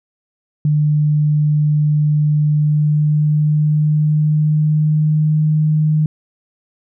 sine tone with pitch glide, 150 to 153.95 Hz, D3 to D#3, +37 to -18 cents, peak -11 dBFS, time 0.65-6.06 s, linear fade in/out 2 ms, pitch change +45 cents, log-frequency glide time 2.6-5.45 s, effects none

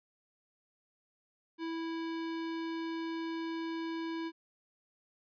square tone, 328.6 Hz, E4, 5 cents flat, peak -36 dBFS, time 1.58-4.32 s, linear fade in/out 50 ms, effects resampled to 11025 Hz

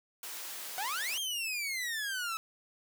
white high-pass noise, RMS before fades -42 dBFS, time 0.23-1.18 s, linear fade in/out 2 ms, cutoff 410 Hz, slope 12 dB/octave
sawtooth exponential two-way sweep, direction up then down, 723 to 3249 to 1292 Hz, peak -30 dBFS, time 0.78-2.37 s, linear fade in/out 0 ms, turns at 1.19 s
effects none

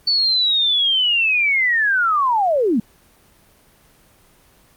sine linear sweep, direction down, 4506 to 196 Hz, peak -14 dBFS, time 0.07-2.8 s, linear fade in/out 5 ms, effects pink hiss -53 dBFS RMS until 4.76 s + Opus 24 kbps

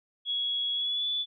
sine tone with pitch glide, 3342 to 3462 Hz, G#7 to A7, +10 to -29 cents, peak -27 dBFS, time 0.25-1.26 s, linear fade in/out 50 ms, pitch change +61 cents, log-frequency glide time 0.74-1.07 s, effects none

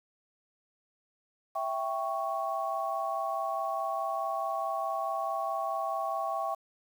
sine chord, C# diminished, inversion first, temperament equal, 659.3 / 784 / 1108.7 Hz, E5 / G5 / C#6, 0 / 0 / 0 cents, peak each -34 dBFS, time 1.55-6.55 s, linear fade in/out 10 ms, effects 9-bit

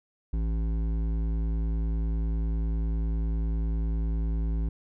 triangle tone with hard clipping, 55 Hz, A1, in tune, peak -27 dBFS, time 0.33-4.69 s, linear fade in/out 5 ms, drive 15 dB, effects none

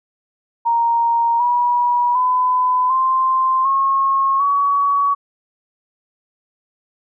sine tone with pitch steps, 932.3 / 968.5 / 1006.2 / 1045.3 / 1085.9 / 1128.1 Hz, A#5 / B5 / B5 / C6 / C#6 / C#6, 0 / -34 / +32 / -2 / -36 / +30 cents, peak -13 dBFS, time 0.65-5.15 s, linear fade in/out 20 ms, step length 750 ms, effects none

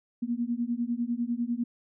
sine beating tone pair, 233.1 / 243.1 Hz, A#3 / B3, 0 / -27 cents, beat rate 10 Hz, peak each -30 / -30 dBFS, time 0.22-1.64 s, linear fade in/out 10 ms, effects none

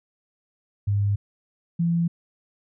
sine tone pair in turn, 101.4 / 169.36 Hz, G#2 / E3, -41 / +47 cents, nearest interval major sixth, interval 888 cents, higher second, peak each -19 dBFS, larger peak neither, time 0.87-1.16 / 1.79-2.08 s, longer neither, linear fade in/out 10 ms, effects none

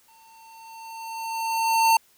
square tone with exponential growth, 903 Hz, A5, 45 cents sharp, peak -15 dBFS, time 0.08-1.97 s, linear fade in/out 5 ms, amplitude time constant 410 ms, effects white hiss -60 dBFS RMS until 2.17 s

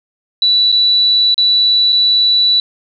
sine tone with dropouts, 3951 Hz, B7, in tune, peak -8 dBFS, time 0.42-2.6 s, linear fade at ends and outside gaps 2 ms, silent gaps 0.718-0.724 / 1.344-1.379 / 1.923-1.927 s, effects none

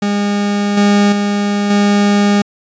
40% pulse tone with level steps, 203.8 Hz, G#3, 32 cents flat, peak -12 / -7 / -12 / -8 dBFS, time 0.02-2.42 s, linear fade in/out 5 ms, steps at 0.77 / 1.12 / 1.7 s, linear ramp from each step 5 ms, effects resampled to 16000 Hz

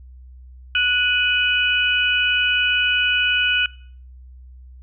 sine tone cluster, 1472 / 2507 / 2958 Hz, F#6 / D#7 / F#7, -9 / +12 / -1 cents, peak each -20 dBFS, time 0.75-3.66 s, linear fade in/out 2 ms, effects noise-tail reverb RT60 0.5 s tail -22 dB re dry + added 63 Hz sine -39 dBFS peak until 4.82 s

